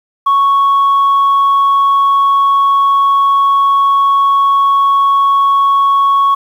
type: tone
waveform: sine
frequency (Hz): 1108.7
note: C#6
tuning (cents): 0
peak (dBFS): -5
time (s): 0.26-6.35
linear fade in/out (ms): 10
effects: tanh soft clip ceiling -5 dBFS + 7-bit